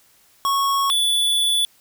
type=tone pair in turn; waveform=square; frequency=1104 / 3453 Hz; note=C#6 / A7; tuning=-7 / -33 cents; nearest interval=octave + minor sixth; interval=1974 cents; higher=second; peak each=-18 / -17 dBFS; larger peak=second; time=0.45-0.9 / 0.9-1.65 s; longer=second; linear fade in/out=0 ms; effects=white hiss -56 dBFS RMS until 1.8 s